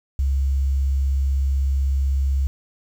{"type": "tone", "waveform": "sine", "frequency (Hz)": 68, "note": "C#2", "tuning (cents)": -33, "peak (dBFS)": -17, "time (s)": [0.19, 2.47], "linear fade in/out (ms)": 0, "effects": ["8-bit"]}